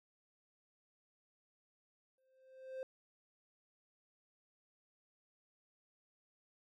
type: tone with exponential growth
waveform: triangle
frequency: 523.3 Hz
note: C5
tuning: in tune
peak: -37 dBFS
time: 2.18-2.83 s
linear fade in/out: 1 ms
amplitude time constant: 140 ms
effects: none